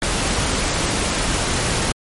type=noise; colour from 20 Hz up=pink; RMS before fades=-20 dBFS; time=0.02-1.92 s; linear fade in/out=2 ms; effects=MP3 48 kbps